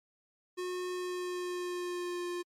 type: tone with pitch glide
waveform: square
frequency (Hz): 362.4 to 352.5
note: F#4 to F4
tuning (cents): -36 to +16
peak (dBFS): -35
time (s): 0.57-2.43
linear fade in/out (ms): 20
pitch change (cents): -48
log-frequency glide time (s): 0.92-2.27
effects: low-pass 11000 Hz 12 dB/octave + MP3 64 kbps